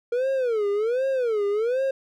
triangle tone with vibrato, 466.2 Hz, A#4, in tune, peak -19 dBFS, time 0.12-1.91 s, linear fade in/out 5 ms, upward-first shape sine, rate 1.3 Hz, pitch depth 250 cents each way, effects none

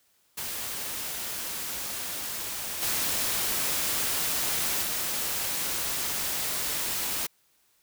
white noise with level steps, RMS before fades -34 / -28 / -30 dBFS, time 0.37-7.27 s, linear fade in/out 10 ms, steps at 2.81 / 4.81 s, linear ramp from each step 20 ms, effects white hiss -67 dBFS RMS until 7.82 s

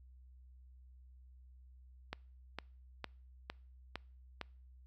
click train, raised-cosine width 0.3 ms, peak -24 dBFS, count 6, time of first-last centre 2.13-4.413 s, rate 2.19 Hz, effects noise-tail reverb RT60 0.5 s tail -26 dB re dry + added 63 Hz sine -56 dBFS peak until 4.86 s

